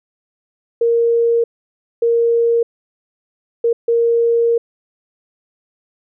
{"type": "tone bursts at uneven times", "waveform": "sine", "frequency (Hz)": 466.2, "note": "A#4", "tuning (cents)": 0, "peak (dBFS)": -11, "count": 4, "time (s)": [[0.81, 1.44], [2.02, 2.63], [3.64, 3.73], [3.88, 4.58]], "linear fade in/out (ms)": 5, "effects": []}